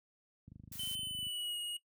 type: click train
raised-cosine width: 5 ms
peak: -38 dBFS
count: 21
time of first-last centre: 0.48-1.267 s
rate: 25.4 Hz
type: noise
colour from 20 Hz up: blue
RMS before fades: -47 dBFS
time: 0.72-0.95 s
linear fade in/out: 2 ms
type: tone with pitch glide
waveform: square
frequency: 3053 to 2883 Hz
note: G7 to F#7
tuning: -46 to -46 cents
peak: -38 dBFS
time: 0.79-1.77 s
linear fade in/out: 5 ms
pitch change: -100 cents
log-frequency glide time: 0.99-1.57 s
effects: noise-tail reverb RT60 0.1 s tail -17 dB re dry + high-pass 80 Hz 12 dB/octave